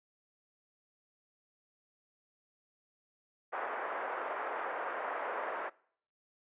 pink band-pass noise, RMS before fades -38 dBFS, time 3.52-5.7 s, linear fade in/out 20 ms, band 490 to 1700 Hz, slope 24 dB/octave, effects noise-tail reverb RT60 0.6 s tail -23 dB re dry + resampled to 8000 Hz

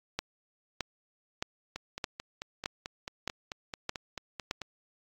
two click trains, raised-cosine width 0.2 ms, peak -14 / -20 dBFS, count 8 / 14, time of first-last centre 0.19-4.511 / 1.76-4.617 s, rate 1.62 / 4.55 Hz, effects AAC 64 kbps

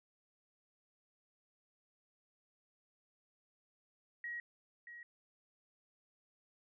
sine tone with echo, 1900 Hz, A#6, 33 cents sharp, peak -40 dBFS, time 4.24-4.4 s, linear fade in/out 2 ms, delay 630 ms, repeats 1, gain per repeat -9 dB, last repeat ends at 5.03 s, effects none

